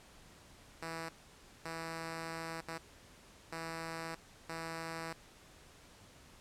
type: tone bursts at uneven times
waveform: 5% pulse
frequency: 163.8 Hz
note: E3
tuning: 11 cents flat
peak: -29 dBFS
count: 5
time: 0.82-1.09 / 1.65-2.61 / 2.68-2.78 / 3.52-4.15 / 4.49-5.13 s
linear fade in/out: 5 ms
effects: pink hiss -59 dBFS RMS until 6.4 s + low-pass 10000 Hz 12 dB/octave